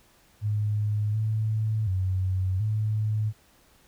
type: tone with pitch steps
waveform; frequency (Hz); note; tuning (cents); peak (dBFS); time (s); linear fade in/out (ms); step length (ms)
sine; 105.2 / 109.1 / 93.6 / 107.5; G#2 / A2 / F#2 / A2; +23 / -14 / +20 / -40; -23; 0.41-3.33; 50; 730
effects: pink hiss -60 dBFS RMS until 3.87 s